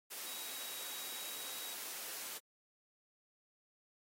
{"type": "tone in noise", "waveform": "sine", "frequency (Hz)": 3840, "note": "B7", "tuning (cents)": -49, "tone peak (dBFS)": -50, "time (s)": [0.25, 1.75], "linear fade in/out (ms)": 20, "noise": "white", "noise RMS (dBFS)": -45, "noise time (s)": [0.1, 2.39], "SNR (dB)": -8, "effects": ["high-pass 300 Hz 12 dB/octave", "AAC 48 kbps"]}